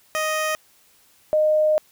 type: tone pair in turn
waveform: 15% pulse / sine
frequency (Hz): 623 / 615.1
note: D#5 / D#5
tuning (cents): +2 / -20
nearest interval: unison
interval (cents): 22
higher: first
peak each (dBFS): -15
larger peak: neither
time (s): 0.15-0.55 / 1.33-1.78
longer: second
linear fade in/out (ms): 0
effects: white hiss -57 dBFS RMS until 1.91 s